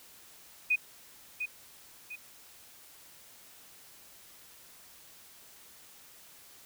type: tone with echo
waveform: sine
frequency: 2489 Hz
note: D#7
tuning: in tune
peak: -23 dBFS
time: 0.7-0.76 s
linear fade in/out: 10 ms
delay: 700 ms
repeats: 2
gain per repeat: -8 dB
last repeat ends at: 2.16 s
effects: white hiss -55 dBFS RMS until 6.65 s